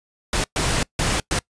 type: noise bursts at uneven times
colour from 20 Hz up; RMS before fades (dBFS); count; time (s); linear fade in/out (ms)
pink; -21; 4; 0.33-0.44 / 0.56-0.83 / 0.99-1.2 / 1.31-1.39; 2
effects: noise-tail reverb RT60 0.1 s tail -24 dB re dry + resampled to 22050 Hz